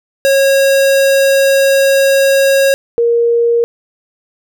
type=tone pair in turn; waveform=square / sine; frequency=546 / 469.2 Hz; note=C#5 / A#4; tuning=-26 / +11 cents; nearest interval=minor third; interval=263 cents; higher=first; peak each=-8 dBFS; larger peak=neither; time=0.25-2.74 / 2.98-3.64 s; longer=first; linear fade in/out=0 ms; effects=none